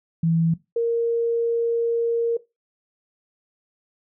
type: tone pair in turn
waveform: sine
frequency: 164.81 / 465.3 Hz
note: E3 / A#4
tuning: 0 / -3 cents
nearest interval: octave + tritone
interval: 1797 cents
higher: second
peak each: -17 / -18 dBFS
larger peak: first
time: 0.23-0.54 / 0.76-2.37 s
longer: second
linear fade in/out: 5 ms
effects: noise-tail reverb RT60 0.2 s tail -17 dB re dry